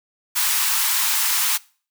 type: high-pass noise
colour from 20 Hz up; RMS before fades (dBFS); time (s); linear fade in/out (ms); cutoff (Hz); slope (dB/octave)
white; -20; 0.35-1.58; 20; 830; 96
effects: noise-tail reverb RT60 0.4 s tail -22 dB re dry